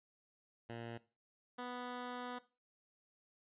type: tone pair in turn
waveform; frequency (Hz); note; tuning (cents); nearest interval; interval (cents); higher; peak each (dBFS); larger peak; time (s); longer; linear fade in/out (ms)
10% pulse; 116.54 / 246.9; A#2 / B3; 0 / 0; octave + minor second; 1300; second; -36 / -34; second; 0.69-0.98 / 1.58-2.39; second; 10
effects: noise-tail reverb RT60 0.3 s tail -17 dB re dry + resampled to 8000 Hz